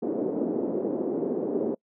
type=band-pass noise; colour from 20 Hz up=white; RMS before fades=-28 dBFS; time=0.02-1.75 s; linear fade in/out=10 ms; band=240 to 430 Hz; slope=24 dB/octave; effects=noise-tail reverb RT60 0.1 s tail -25 dB re dry